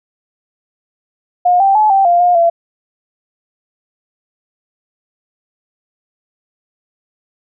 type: tone with pitch steps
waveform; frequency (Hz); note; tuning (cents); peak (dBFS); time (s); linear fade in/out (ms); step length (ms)
sine; 715 / 783 / 856 / 780 / 696 / 710 / 678; F5 / G5 / A5 / G5 / F5 / F5 / E5; +41 / -2 / -48 / -9 / -6 / +28 / +49; -7; 1.45-2.5; 10; 150
effects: none